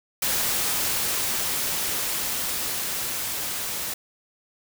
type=noise with level ramp; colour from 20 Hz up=white; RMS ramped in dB=-24 to -30 dBFS; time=0.22-3.94 s; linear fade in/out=5 ms; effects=none